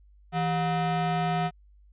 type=ring-modulated tone; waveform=square; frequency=279 Hz; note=C#4; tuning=11 cents sharp; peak=-22 dBFS; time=0.32-1.51 s; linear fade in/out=50 ms; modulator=442 Hz; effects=added 50 Hz sine -53 dBFS peak until 1.92 s + resampled to 8000 Hz